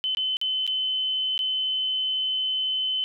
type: tone with dropouts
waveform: sine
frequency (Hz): 3046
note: F#7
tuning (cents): +50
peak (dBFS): -23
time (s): 0.04-3.04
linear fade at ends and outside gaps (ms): 0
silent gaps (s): 0.149-0.171 / 0.369-0.414 / 0.666-0.676 / 1.378-1.391
effects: none